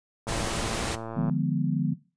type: noise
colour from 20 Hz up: pink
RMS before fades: -30 dBFS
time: 0.27-0.96 s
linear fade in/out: 20 ms
type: click train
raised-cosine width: 1 ms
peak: -22 dBFS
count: 117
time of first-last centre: 0.27-1.297 s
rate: 113 Hz
type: chord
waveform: sine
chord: D diminished seventh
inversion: none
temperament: equal with one note detuned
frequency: 150 / 174.61 / 207.7 / 246.9 Hz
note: D3 / F3 / Ab3 / Cb4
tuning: +37 / 0 / 0 / 0 cents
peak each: -27 / -28 / -32 / -30 dBFS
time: 1.16-1.94 s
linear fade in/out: 10 ms
effects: noise-tail reverb RT60 0.3 s tail -17 dB re dry + resampled to 22050 Hz